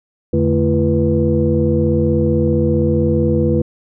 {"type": "tone cluster", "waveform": "sine", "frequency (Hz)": [84.9, 145.9, 221.4, 338.3, 489.7], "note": ["F2", "D3", "A3", "E4", "B4"], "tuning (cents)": [-48, -11, 11, 45, -15], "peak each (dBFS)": -18, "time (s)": [0.33, 3.62], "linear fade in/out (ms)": 5, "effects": ["tanh soft clip ceiling -2 dBFS"]}